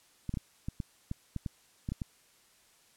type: clicks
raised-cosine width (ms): 5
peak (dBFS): -22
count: 11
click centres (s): 0.293 / 0.34 / 0.372 / 0.685 / 0.802 / 1.114 / 1.363 / 1.462 / 1.889 / 1.92 / 2.018
effects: white hiss -64 dBFS RMS until 2.96 s + low-pass 11000 Hz 12 dB/octave